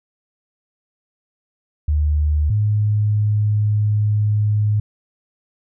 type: tone pair in turn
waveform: sine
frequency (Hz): 75.1 / 105.35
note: D2 / G#2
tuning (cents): +39 / +25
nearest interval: tritone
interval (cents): 586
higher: second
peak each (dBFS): -14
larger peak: neither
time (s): 1.88-2.5 / 2.5-4.8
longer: second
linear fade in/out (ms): 5
effects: none